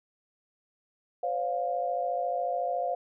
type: tone cluster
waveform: sine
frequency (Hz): 514 / 568 / 703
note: C5 / C#5 / F5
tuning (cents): -31 / +42 / +11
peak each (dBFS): -33 / -35 / -29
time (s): 1.23-2.95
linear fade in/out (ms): 5
effects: none